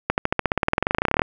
accelerating click train, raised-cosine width 0.5 ms, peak -3 dBFS, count 25, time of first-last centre 0.1-1.219 s, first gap 79 ms, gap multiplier 0.95, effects none

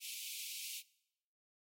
pink high-pass noise, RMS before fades -45 dBFS, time 0-0.83 s, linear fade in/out 50 ms, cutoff 2300 Hz, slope 96 dB/octave, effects noise-tail reverb RT60 0.8 s tail -21 dB re dry + MP3 64 kbps

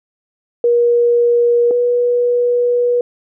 sine tone pair in turn, 476.5 / 485.4 Hz, A#4 / B4, +38 / -30 cents, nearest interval unison, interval 32 cents, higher second, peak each -9 / -11 dBFS, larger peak first, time 0.64-1.71 / 1.71-3.01 s, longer second, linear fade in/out 2 ms, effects none

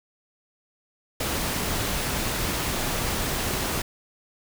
pink noise, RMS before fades -27 dBFS, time 1.2-3.82 s, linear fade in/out 5 ms, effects none

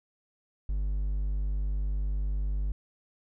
triangle tone, 50 Hz, G1, 35 cents sharp, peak -25 dBFS, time 0.69-2.72 s, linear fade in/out 0 ms, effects none

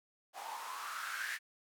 blue noise with band-pass filter sweep, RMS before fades -42 dBFS, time 0.33-1.39 s, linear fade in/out 50 ms, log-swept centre 750 to 1800 Hz, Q 6.6, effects none

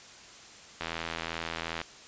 click train, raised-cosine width 0.3 ms, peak -17 dBFS, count 84, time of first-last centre 0.81-1.815 s, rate 82.6 Hz, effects white hiss -50 dBFS RMS until 2.07 s + resampled to 16000 Hz

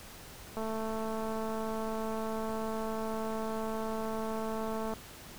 click train, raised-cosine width 1 ms, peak -24 dBFS, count 966, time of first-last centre 0.57-4.937 s, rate 221 Hz, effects pink hiss -49 dBFS RMS until 5.38 s

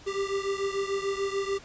square beating tone pair, 392 / 398.8 Hz, G4 / G4, 0 / +30 cents, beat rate 6.8 Hz, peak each -30 / -33 dBFS, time 0.06-1.59 s, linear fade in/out 20 ms, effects pink hiss -50 dBFS RMS until 1.64 s + resampled to 16000 Hz

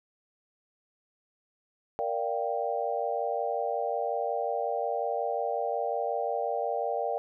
sine chord, G minor seventh, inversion first, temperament equal, 466.2 / 587.3 / 698.5 / 784 Hz, Bb4 / D5 / F5 / G5, 0 / 0 / 0 / 0 cents, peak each -33 dBFS, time 1.99-7.18 s, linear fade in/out 0 ms, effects none

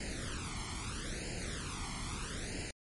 pink noise with flanger, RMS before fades -40 dBFS, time 0-2.71 s, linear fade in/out 5 ms, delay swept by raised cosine 0.42 to 0.95 ms, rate 0.77 Hz, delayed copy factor +0.85, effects MP3 48 kbps

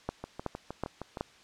two click trains, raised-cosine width 1 ms, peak -23 / -17 dBFS, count 7 / 4, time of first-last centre 0.24-1.172 / 0.09-1.209 s, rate 6.44 / 2.68 Hz, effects white hiss -57 dBFS RMS until 1.43 s + low-pass 5000 Hz 12 dB/octave

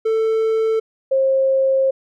triangle / sine tone pair in turn, 443.9 / 534.3 Hz, A4 / C5, +15 / +36 cents, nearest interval minor third, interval 321 cents, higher second, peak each -13 dBFS, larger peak neither, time 0.05-0.8 / 1.11-1.91 s, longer second, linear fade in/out 10 ms, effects none

